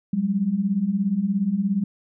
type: beating tone pair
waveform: sine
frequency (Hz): 185 / 202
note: F#3 / G#3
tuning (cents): 0 / -48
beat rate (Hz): 17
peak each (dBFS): -25 / -21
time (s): 0.13-1.84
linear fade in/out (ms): 5
effects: none